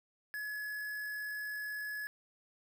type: tone with quantisation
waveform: triangle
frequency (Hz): 1698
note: G#6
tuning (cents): +38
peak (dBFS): -36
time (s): 0.34-2.07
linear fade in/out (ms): 0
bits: 8
effects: none